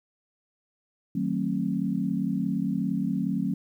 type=chord; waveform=sine; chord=D# diminished seventh; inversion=none; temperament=just; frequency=155.56 / 186.68 / 224 / 268.8 Hz; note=D#3 / F#3 / A3 / C4; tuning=0 / +16 / +31 / +47 cents; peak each=-34 / -28 / -30 / -30 dBFS; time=1.15-3.54 s; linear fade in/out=5 ms; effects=10-bit